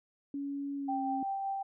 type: tone with pitch glide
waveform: sine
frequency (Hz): 281.1 to 271.4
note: C#4 to C#4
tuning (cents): +24 to -36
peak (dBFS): -34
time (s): 0.34-1.23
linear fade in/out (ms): 2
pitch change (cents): -60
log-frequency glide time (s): 0.76-1.03
type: tone with tremolo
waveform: sine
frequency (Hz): 783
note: G5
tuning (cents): -2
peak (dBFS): -31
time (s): 0.88-1.63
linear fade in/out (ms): 10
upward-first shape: sine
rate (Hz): 5.3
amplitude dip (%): 25
effects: none